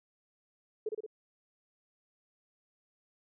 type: tone with echo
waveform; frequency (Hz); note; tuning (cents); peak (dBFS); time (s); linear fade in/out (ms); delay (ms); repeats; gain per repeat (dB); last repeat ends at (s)
sine; 431.9; A4; -32; -30; 0.86-0.89; 5; 58; 3; -3; 1.064
effects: none